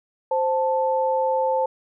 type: tone pair together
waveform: sine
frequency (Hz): 523.3 / 880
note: C5 / A5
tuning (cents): 0 / 0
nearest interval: major sixth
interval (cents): 900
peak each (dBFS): -21 / -22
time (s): 0.31-1.66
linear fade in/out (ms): 5
effects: none